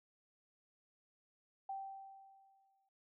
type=tone with exponential decay; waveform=sine; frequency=779 Hz; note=G5; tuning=11 cents flat; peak=-39 dBFS; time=1.69-2.89 s; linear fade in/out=5 ms; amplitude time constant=260 ms; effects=none